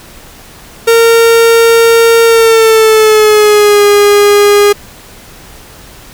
45% pulse tone with pitch glide, 460 to 409.8 Hz, A#4 to G#4, -23 to -23 cents, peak -3 dBFS, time 0.87-4.73 s, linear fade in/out 10 ms, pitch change -200 cents, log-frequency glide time 2.25-3.83 s, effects pink hiss -34 dBFS RMS until 6.13 s

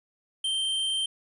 square tone, 3136 Hz, G7, in tune, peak -26 dBFS, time 0.44-1.06 s, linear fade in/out 5 ms, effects resampled to 24000 Hz

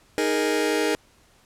sawtooth chord, D# suspended fourth, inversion none, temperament just, 311.1 / 414.8 / 466.7 Hz, D#4 / G#4 / A#4, 0 / -2 / +2 cents, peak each -21 dBFS, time 0.18-0.95 s, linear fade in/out 0 ms, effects pink hiss -58 dBFS RMS until 1.45 s + low-pass 11000 Hz 12 dB/octave

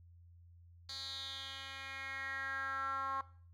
10% pulse tone with band-pass filter sweep, 270 Hz, C#4, 45 cents flat, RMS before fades -42 dBFS, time 0.89-3.21 s, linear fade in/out 2 ms, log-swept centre 4500 to 1100 Hz, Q 5, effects noise-tail reverb RT60 0.5 s tail -18 dB re dry + added 86 Hz sine -57 dBFS peak until 3.53 s

